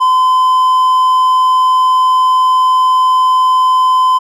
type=tone; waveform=triangle; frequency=1023 Hz; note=C6; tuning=39 cents flat; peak=-5 dBFS; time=0-4.19 s; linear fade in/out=20 ms; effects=none